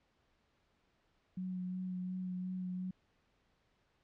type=tone with vibrato; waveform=sine; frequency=183.5 Hz; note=F#3; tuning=14 cents flat; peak=-37 dBFS; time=1.37-2.91 s; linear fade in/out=5 ms; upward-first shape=sine; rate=2.8 Hz; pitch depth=16 cents each way; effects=pink hiss -75 dBFS RMS until 4.03 s + low-pass 4000 Hz 12 dB/octave